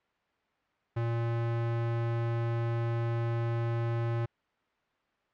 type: tone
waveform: square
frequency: 116.54 Hz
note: A#2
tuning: in tune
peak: -29 dBFS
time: 0.96-4.26 s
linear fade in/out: 10 ms
effects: white hiss -72 dBFS RMS until 5.33 s + low-pass 2000 Hz 12 dB/octave